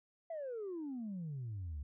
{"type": "exponential sweep", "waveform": "sine", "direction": "down", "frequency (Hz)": [680, 67.6], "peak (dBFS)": -38, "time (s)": [0.3, 1.83], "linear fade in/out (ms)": 5, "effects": ["tanh soft clip ceiling -37 dBFS"]}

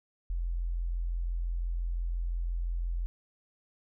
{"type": "tone", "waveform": "sine", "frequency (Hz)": 42.91, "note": "F1", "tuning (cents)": -30, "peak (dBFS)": -29, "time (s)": [0.3, 3.06], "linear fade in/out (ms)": 0, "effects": []}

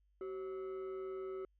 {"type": "tone with frequency modulation", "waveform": "sine", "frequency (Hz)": 380.1, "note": "F#4", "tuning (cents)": 47, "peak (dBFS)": -38, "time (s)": [0.21, 1.45], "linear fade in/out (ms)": 2, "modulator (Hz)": 917, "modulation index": 0.4, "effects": ["tanh soft clip ceiling -39 dBFS", "added 50 Hz sine -70 dBFS peak until 1.59 s"]}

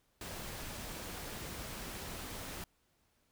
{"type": "noise", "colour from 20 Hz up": "pink", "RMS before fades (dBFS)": -44, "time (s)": [0.21, 2.64], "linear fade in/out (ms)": 2, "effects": ["pink hiss -75 dBFS RMS until 3.31 s"]}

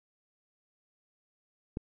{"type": "click", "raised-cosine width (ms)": 3, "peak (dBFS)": -21, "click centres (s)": 1.771, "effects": []}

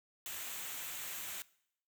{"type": "noise with comb filter", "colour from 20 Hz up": "white", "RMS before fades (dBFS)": -43, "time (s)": [0.26, 1.42], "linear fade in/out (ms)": 0, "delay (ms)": 0.2, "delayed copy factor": -0.5, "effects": ["noise-tail reverb RT60 0.7 s tail -21 dB re dry"]}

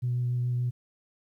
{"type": "tone with vibrato", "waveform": "sine", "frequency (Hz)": 122.9, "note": "B2", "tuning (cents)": -8, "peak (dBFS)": -24, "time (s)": [0.02, 0.71], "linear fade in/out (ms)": 20, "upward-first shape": "triangle", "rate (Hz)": 7, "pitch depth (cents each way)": 13, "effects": ["tanh soft clip ceiling -21 dBFS", "11-bit"]}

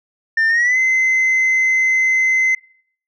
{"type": "tone with pitch glide", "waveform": "sine", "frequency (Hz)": [1800, 2056], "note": ["A6", "C7"], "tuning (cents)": [39, -31], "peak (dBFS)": -10, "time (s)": [0.37, 2.55], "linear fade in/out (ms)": 5, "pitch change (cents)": 230, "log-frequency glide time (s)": [0.48, 0.78], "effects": ["noise-tail reverb RT60 0.6 s tail -25 dB re dry", "tanh soft clip ceiling -11 dBFS"]}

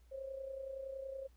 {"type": "tone with amplitude modulation", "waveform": "sine", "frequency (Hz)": 537, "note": "C5", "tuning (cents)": 45, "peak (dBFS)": -39, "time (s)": [0.11, 1.28], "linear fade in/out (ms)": 20, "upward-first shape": "sine", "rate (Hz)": 30.7, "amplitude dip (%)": 60, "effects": ["added 60 Hz sine -61 dBFS peak until 1.36 s", "pink hiss -75 dBFS RMS until 1.36 s"]}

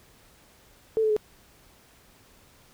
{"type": "tone with pitch steps", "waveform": "sine", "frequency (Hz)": [443.1, 434, 425], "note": ["A4", "A4", "G#4"], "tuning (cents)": [12, -24, 40], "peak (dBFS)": -20, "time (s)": [0.97, 1.165], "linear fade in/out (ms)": 0, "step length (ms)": 65, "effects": ["pink hiss -57 dBFS RMS until 2.73 s"]}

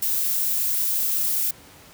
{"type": "noise", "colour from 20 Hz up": "violet", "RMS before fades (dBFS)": -23, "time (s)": [0.02, 1.51], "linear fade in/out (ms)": 5, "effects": ["pink hiss -48 dBFS RMS until 1.93 s", "high-pass 60 Hz 12 dB/octave"]}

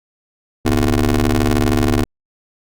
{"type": "ring-modulated tone", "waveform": "20% pulse", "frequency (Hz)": 73, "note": "D2", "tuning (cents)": -10, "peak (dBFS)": -5, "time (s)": [0.65, 2.04], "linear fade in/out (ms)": 5, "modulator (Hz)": 173, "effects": ["Opus 48 kbps"]}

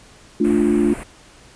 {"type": "chord", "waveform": "sine", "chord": "D minor", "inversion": "second", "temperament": "equal", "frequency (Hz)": [220, 293.7, 349.2], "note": ["A3", "D4", "F4"], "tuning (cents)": [0, 0, 0], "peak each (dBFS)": -18, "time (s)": [0.4, 0.94], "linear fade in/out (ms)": 5}
{"type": "band-stop noise", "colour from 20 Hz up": "pink", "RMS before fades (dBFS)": -32, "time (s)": [0.44, 1.04], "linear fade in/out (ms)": 10, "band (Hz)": [2700, 8200], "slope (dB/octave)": 48}
{"effects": ["pink hiss -47 dBFS RMS until 1.55 s", "resampled to 22050 Hz"]}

